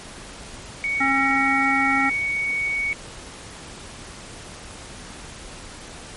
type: tone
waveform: sine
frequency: 2235 Hz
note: C#7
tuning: 14 cents sharp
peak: -21 dBFS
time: 0.84-2.93 s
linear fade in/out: 0 ms
type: harmonic tone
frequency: 271.1 Hz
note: C#4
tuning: 38 cents flat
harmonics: 1 / 3 / 5 / 7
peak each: -24 / -24 / -24 / -24 dBFS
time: 1-2.1 s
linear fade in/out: 10 ms
effects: pink hiss -39 dBFS RMS until 6.16 s + MP3 48 kbps